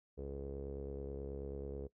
sawtooth tone with low-pass filter, 69.3 Hz, C#2, in tune, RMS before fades -44 dBFS, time 0.17-1.88 s, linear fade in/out 20 ms, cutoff 450 Hz, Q 8.1, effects noise-tail reverb RT60 0.1 s tail -19 dB re dry

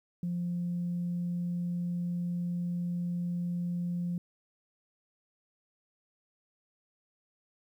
sine tone, 174.8 Hz, F3, 2 cents sharp, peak -29 dBFS, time 0.23-4.18 s, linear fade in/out 2 ms, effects tanh soft clip ceiling -26 dBFS + 11-bit

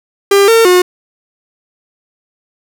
45% pulse tone with pitch steps, 398.5 / 454.9 / 361.4 Hz, G4 / A#4 / F#4, +28 / -42 / -41 cents, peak -5 dBFS, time 0.31-0.82 s, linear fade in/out 5 ms, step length 170 ms, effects none

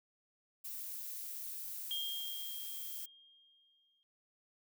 violet noise, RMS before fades -44 dBFS, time 0.64-3.06 s, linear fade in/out 10 ms
sine tone with exponential decay, 3222 Hz, G7, 47 cents sharp, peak -35 dBFS, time 1.91-4.03 s, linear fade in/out 0 ms, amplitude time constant 460 ms
effects none

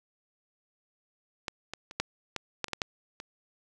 clicks, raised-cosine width 0.2 ms, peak -15 / -19 / -26 / -10 / -15 / -12 / -27 / -13 / -11 / -23 dBFS, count 10, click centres 1.482 / 1.736 / 1.911 / 2 / 2.363 / 2.643 / 2.683 / 2.733 / 2.818 / 3.201 s, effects none

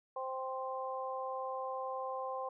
harmonic tone, 261.6 Hz, C4, in tune, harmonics 2 / 3 / 4, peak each -40 / -42 / -41 dBFS, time 0.16-2.49 s, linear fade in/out 5 ms, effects none

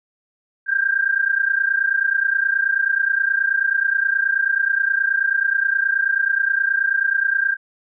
sine tone pair together, 1577.6 / 1607 Hz, G6 / G6, +11 / +43 cents, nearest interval unison, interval 32 cents, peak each -19 dBFS, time 0.66-7.57 s, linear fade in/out 50 ms, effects none

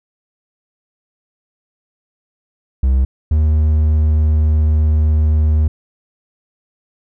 triangle tone pair in turn, 65.41 / 76.96 Hz, C2 / D#2, 0 / -18 cents, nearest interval minor third, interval 282 cents, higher second, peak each -8 dBFS, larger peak neither, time 2.83-3.05 / 3.31-5.68 s, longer second, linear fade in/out 5 ms, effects none

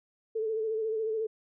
sine tone with vibrato, 440 Hz, A4, in tune, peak -28 dBFS, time 0.35-1.27 s, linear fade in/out 10 ms, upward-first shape sine, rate 14 Hz, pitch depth 41 cents each way, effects none

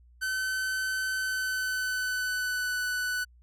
45% pulse tone with pitch glide, 1526 to 1490.3 Hz, G6 to F#6, -47 to +12 cents, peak -28 dBFS, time 0.21-3.25 s, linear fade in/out 20 ms, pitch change -41 cents, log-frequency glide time 1.16-2.77 s, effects added 60 Hz sine -54 dBFS peak until 3.42 s + resampled to 32000 Hz

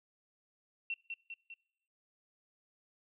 sine tone with echo, 2717 Hz, F7, 48 cents flat, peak -34 dBFS, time 0.9-0.94 s, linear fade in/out 2 ms, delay 200 ms, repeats 3, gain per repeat -4 dB, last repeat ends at 1.54 s, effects noise-tail reverb RT60 0.9 s tail -25 dB re dry

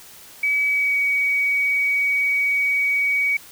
sine tone with pitch glide, 2281 to 2259 Hz, C#7 to C#7, +49 to +32 cents, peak -17 dBFS, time 0.43-3.37 s, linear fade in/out 5 ms, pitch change -17 cents, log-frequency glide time 0.67-0.97 s, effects white hiss -44 dBFS RMS until 3.51 s

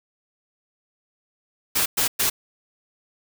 white noise bursts, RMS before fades -21 dBFS, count 3, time 1.75-2.3 s, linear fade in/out 10 ms, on 110 ms, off 110 ms, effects none

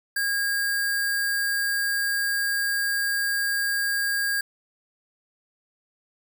sine tone with sample-and-hold, 1629 Hz, G#6, 34 cents flat, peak -22 dBFS, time 0.16-4.41 s, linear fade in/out 5 ms, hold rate 6300 Hz, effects none

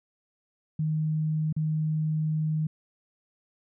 sine tone with dropouts, 155.56 Hz, D#3, in tune, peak -24 dBFS, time 0.79-2.67 s, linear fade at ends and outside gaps 5 ms, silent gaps 1.527-1.564 s, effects none

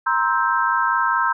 sine chord, C dominant seventh, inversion third, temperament just, 941.9 / 1046.5 / 1308.1 / 1569.8 Hz, Bb5 / C6 / E6 / G6, +18 / 0 / -14 / +2 cents, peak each -22 dBFS, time 0.06-1.33 s, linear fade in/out 10 ms, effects none

